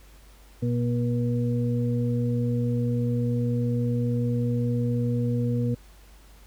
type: harmonic tone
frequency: 120.3 Hz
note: B2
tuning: 45 cents flat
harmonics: 1 / 2 / 4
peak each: -24 / -27 / -32 dBFS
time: 0.62-5.75 s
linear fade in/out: 10 ms
effects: added 50 Hz sine -49 dBFS peak until 6.46 s + pink hiss -56 dBFS RMS until 6.46 s